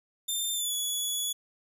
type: tone with pitch glide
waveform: 15% pulse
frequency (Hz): 3589 to 3397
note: A7 to G#7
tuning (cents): +34 to +38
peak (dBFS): -22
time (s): 0.28-1.33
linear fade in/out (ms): 10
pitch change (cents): -96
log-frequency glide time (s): 0.54-0.73
effects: none